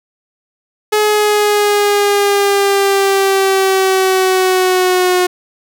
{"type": "exponential sweep", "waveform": "sawtooth", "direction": "down", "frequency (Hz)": [424.8, 361.5], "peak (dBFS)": -6, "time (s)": [0.92, 5.27], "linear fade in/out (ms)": 10, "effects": []}